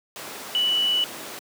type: tone in noise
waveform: sine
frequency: 2960 Hz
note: F#7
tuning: in tune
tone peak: -19 dBFS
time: 0.55-1.04 s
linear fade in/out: 0 ms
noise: pink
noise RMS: -35 dBFS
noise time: 0.16-1.39 s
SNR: +13 dB
effects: high-pass 300 Hz 12 dB/octave